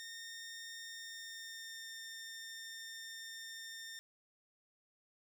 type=tone with pitch glide; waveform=15% pulse; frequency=1831 to 1813.1 Hz; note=A#6 to A#6; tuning=-32 to -49 cents; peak=-40 dBFS; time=0-3.99 s; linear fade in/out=0 ms; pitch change=-17 cents; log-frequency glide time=0.82-1.96 s; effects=none